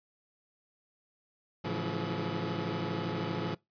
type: tone cluster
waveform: 20% pulse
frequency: 107.7 / 138.2 / 165.7 / 178.3 / 426.7 Hz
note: A2 / C#3 / E3 / F3 / G#4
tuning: -37 / -5 / +9 / +36 / +47 cents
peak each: -34 / -35 / -32 / -33 / -36 dBFS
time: 1.64-3.55 s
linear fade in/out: 10 ms
effects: noise-tail reverb RT60 0.2 s tail -24 dB re dry + resampled to 11025 Hz